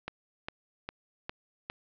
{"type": "click train", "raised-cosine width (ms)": 0.3, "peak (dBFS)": -19, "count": 5, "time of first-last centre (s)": [0.08, 1.699], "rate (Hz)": 2.47, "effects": ["low-pass 4000 Hz 12 dB/octave"]}